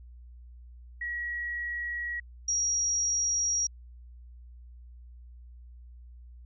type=tone pair in turn; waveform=sine; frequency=1914 / 5686 Hz; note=A#6 / F8; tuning=+45 / +30 cents; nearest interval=octave + perfect fifth; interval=1885 cents; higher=second; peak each=-31 / -25 dBFS; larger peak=second; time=1.01-2.2 / 2.48-3.67 s; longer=neither; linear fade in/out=5 ms; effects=added 60 Hz sine -46 dBFS peak until 6.45 s